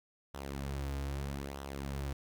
sawtooth tone with flanger, 69.3 Hz, C#2, in tune, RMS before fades -39 dBFS, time 0.34-2.13 s, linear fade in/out 5 ms, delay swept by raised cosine 0.43 to 5.33 ms, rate 0.79 Hz, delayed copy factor -0.6, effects 12-bit

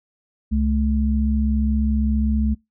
sine tone pair together, 67.1 / 216.1 Hz, C2 / A3, +44 / -31 cents, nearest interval octave + minor sixth, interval 2025 cents, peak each -19 / -20 dBFS, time 0.51-2.55 s, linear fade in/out 20 ms, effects noise-tail reverb RT60 0.2 s tail -25 dB re dry

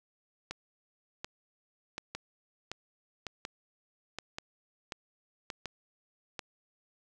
two click trains, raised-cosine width 0.2 ms, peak -20 / -20 dBFS, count 4 / 9, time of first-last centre 2.15-5.502 / 0.51-6.392 s, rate 0.895 / 1.36 Hz, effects none

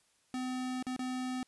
square tone with dropouts, 254.8 Hz, C4, 46 cents flat, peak -35 dBFS, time 0.34-1.43 s, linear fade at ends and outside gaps 1 ms, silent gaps 0.826-0.867 / 0.964-0.992 s, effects white hiss -71 dBFS RMS until 1.47 s + resampled to 24000 Hz

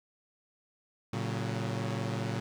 sawtooth chord, F# major, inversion first, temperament equal with one note detuned, 113.75 / 138.59 / 185 Hz, A#2 / C#3 / F#3, -42 / 0 / 0 cents, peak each -30 / -33 / -34 dBFS, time 1.13-2.4 s, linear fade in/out 5 ms, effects low-pass 7000 Hz 12 dB/octave + 11-bit

